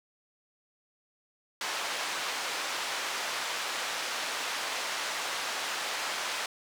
pink band-pass noise, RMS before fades -34 dBFS, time 1.61-6.46 s, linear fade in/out 2 ms, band 800 to 6400 Hz, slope 12 dB/octave, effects none

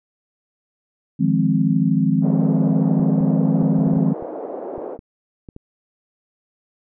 sine chord, F minor seventh, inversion third, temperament equal, 155.56 / 174.61 / 207.7 / 261.6 Hz, Eb3 / F3 / Ab3 / C4, 0 / 0 / 0 / 0 cents, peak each -20 dBFS, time 1.19-4.14 s, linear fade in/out 20 ms
white band-pass noise, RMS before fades -30 dBFS, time 2.21-4.98 s, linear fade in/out 50 ms, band 310 to 620 Hz, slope 24 dB/octave
clicks, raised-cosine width 3 ms, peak -24 dBFS, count 12, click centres 2.997 / 3.207 / 3.625 / 3.791 / 3.87 / 3.933 / 3.971 / 4.225 / 4.78 / 4.991 / 5.488 / 5.564 s
effects none

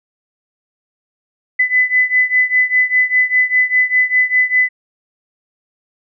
sine beating tone pair, 2004 / 2009 Hz, B6 / B6, +25 / +29 cents, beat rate 5 Hz, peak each -13 / -15 dBFS, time 1.59-4.69 s, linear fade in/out 10 ms, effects none

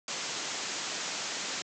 white low-pass noise, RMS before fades -36 dBFS, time 0.08-1.62 s, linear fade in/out 2 ms, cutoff 7500 Hz, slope 96 dB/octave, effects high-pass 200 Hz 12 dB/octave

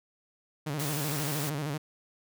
sawtooth tone with vibrato, 146.83 Hz, D3, in tune, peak -27 dBFS, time 0.66-1.78 s, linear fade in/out 10 ms, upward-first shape square, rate 13 Hz, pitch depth 88 cents each way
white high-pass noise, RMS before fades -36 dBFS, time 0.79-1.5 s, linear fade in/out 10 ms, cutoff 350 Hz, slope 96 dB/octave
effects none

